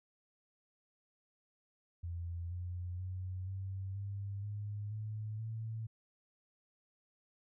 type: tone with pitch steps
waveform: sine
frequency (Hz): 85.8 / 89.08 / 92.49 / 96.03 / 99.7 / 103.52 / 107.48 / 111.59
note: F2 / F2 / F#2 / G2 / G2 / G#2 / A2 / A2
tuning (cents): -30 / +35 / 0 / -35 / +30 / -5 / -40 / +25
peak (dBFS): -38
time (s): 2.03-5.87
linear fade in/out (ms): 10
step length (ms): 480
effects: none